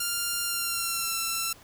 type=tone with pitch glide; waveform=5% pulse; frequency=1396.9 to 1343.9 Hz; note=F6 to E6; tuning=0 to +33 cents; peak=-16 dBFS; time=0-1.53 s; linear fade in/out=5 ms; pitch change=-67 cents; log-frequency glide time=0.45-1.15 s; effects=pink hiss -53 dBFS RMS until 1.63 s